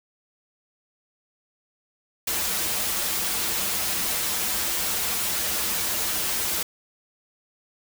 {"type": "noise with comb filter", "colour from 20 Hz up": "white", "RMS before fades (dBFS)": -26, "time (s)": [2.27, 6.63], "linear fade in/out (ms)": 5, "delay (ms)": 7.4, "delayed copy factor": -0.65, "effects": []}